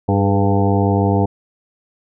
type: harmonic tone with a mistuned harmonic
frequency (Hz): 98.9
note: G2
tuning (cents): +16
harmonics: 1 / 2 / 3 / 4 / 5 / 7 / 8 / 9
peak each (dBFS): -16 / -19 / -21 / -22 / -23 / -24 / -25 / -26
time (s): 0.08-1.26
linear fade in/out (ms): 10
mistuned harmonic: 4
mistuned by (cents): +54
effects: none